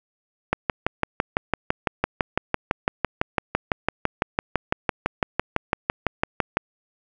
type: click train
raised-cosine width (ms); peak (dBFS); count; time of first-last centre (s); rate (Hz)
0.5; -4; 37; 0.53-6.57; 5.96
effects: none

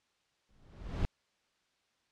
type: noise with exponential growth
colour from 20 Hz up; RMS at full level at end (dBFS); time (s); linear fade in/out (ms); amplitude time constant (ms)
brown; -30; 0.49-1.05; 0; 120
effects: white hiss -75 dBFS RMS until 2.11 s + low-pass 5000 Hz 12 dB/octave

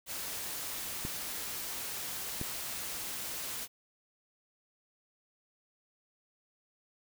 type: noise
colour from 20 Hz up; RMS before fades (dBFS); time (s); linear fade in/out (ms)
white; -39; 0.06-3.68; 50
type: clicks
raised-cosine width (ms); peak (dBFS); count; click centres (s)
3; -24; 2; 1.051 / 2.414
effects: none

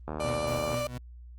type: click train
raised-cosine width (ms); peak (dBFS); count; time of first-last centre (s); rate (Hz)
1; -20; 52; 0.08-0.743; 76.9
type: tone with vibrato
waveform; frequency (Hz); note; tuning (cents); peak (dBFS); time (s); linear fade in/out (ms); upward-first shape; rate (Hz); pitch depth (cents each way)
35% pulse; 590; D5; +8; -28; 0.2-0.87; 2; sine; 14; 15
type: tone with tremolo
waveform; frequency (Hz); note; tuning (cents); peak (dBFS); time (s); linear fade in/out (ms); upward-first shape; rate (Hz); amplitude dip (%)
30% pulse; 123.47; B2; 0; -29; 0.24-0.98; 5; triangle; 4.3; 85
effects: added 60 Hz sine -44 dBFS peak until 1.38 s + Opus 32 kbps

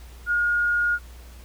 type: tone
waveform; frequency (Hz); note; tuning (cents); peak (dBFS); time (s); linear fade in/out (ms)
sine; 1430; F6; +41; -19; 0.26-0.99; 50
effects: added 60 Hz sine -41 dBFS peak until 1.44 s + pink hiss -51 dBFS RMS until 1.44 s

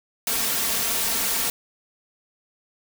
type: noise with comb filter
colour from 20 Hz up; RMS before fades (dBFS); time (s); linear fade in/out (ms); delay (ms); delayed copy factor
white; -24; 0.27-1.5; 2; 4.4; +0.55
effects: none

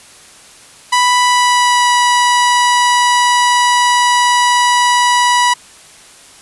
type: tone with pitch glide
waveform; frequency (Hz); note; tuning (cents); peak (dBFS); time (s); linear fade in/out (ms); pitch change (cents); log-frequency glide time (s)
sawtooth; 987.8 to 977; B5 to B5; 0 to -19; -5; 0.92-5.54; 10; -19; 1.2-1.9
effects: white hiss -40 dBFS RMS until 6.41 s + resampled to 24000 Hz

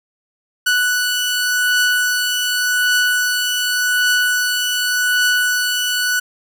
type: beating tone pair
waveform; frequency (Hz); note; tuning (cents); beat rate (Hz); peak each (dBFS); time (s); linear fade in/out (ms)
sawtooth; 1480 / 1480.87; F#6 / F#6; 0 / +1; 0.87; -19 / -12; 0.66-6.2; 10
effects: none

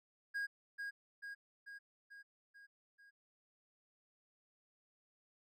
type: tone with echo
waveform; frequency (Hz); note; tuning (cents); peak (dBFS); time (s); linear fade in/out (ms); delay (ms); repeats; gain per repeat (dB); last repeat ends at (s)
triangle; 1634; G#6; -29; -35; 0.34-0.47; 20; 440; 6; -4; 3.11
effects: none

